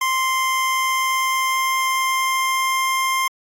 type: tone with pitch glide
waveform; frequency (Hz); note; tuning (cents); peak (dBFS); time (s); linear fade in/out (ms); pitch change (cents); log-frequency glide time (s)
25% pulse; 1046.5 to 1054.4; C6 to C6; 0 to +13; -14; 0.01-3.28; 5; +13; 0.64-2.96
effects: AAC 64 kbps